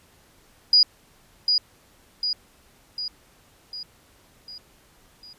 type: tone with echo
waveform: sine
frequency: 4900 Hz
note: D#8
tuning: 27 cents flat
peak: -12 dBFS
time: 0.73-0.83 s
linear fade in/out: 2 ms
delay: 750 ms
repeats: 6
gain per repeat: -5 dB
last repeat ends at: 5.33 s
effects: pink hiss -57 dBFS RMS until 5.38 s + resampled to 32000 Hz